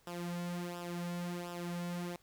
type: tone with flanger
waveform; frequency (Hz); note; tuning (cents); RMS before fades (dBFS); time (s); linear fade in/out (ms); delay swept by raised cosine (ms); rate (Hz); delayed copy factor
sawtooth; 174.61; F3; 0; -40; 0.07-2.16; 2; 0.46 to 3.26; 1.4; -0.7
effects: pink hiss -68 dBFS RMS until 2.22 s